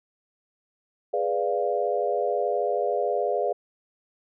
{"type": "chord", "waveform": "sine", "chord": "G# diminished seventh", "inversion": "none", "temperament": "equal", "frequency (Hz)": [415.3, 493.9, 587.3, 698.5], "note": ["G#4", "B4", "D5", "F5"], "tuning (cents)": [0, 0, 0, 0], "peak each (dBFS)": -28, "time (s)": [1.13, 3.53], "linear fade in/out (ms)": 10, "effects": []}